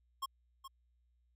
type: tone with echo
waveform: square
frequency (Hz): 1079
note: C#6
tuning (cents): -47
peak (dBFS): -36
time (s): 0.22-0.26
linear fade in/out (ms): 10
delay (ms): 420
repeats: 1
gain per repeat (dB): -11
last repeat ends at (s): 0.68
effects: added 60 Hz sine -70 dBFS peak until 1.35 s